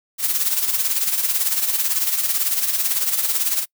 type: noise with tremolo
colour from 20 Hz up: blue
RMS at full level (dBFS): -18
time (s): 0.18-3.66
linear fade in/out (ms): 50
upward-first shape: sine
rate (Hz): 18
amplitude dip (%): 60
effects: noise-tail reverb RT60 0.1 s tail -26 dB re dry